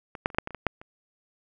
clicks, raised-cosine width 0.5 ms, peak -23 / -7 / -30 / -24 / -6 / -18 / -28 / -20 / -7 / -29 dBFS, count 10, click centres 0.152 / 0.259 / 0.302 / 0.347 / 0.385 / 0.474 / 0.507 / 0.547 / 0.667 / 0.815 s, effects none

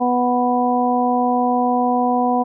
harmonic tone, 246.7 Hz, B3, 2 cents flat, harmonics 1 / 2 / 3 / 4, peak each -19 / -23 / -18 / -23 dBFS, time 0-2.44 s, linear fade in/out 20 ms, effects none

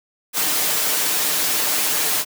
white noise with comb filter, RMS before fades -20 dBFS, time 0.33-2.25 s, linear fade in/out 50 ms, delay 6.6 ms, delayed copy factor +0.55, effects high-pass 200 Hz 12 dB/octave

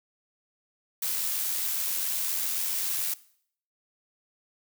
blue noise with amplitude modulation, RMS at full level -28 dBFS, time 1.02-3.14 s, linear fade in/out 5 ms, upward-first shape sine, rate 87.3 Hz, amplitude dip 30%, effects noise-tail reverb RT60 0.6 s tail -19 dB re dry

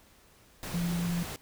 sine tone in noise, 172.6 Hz, F3, 20 cents flat, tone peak -28 dBFS, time 0.74-1.23 s, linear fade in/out 0 ms, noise pink, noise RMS -39 dBFS, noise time 0.63-1.36 s, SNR +8 dB, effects pink hiss -60 dBFS RMS until 1.41 s

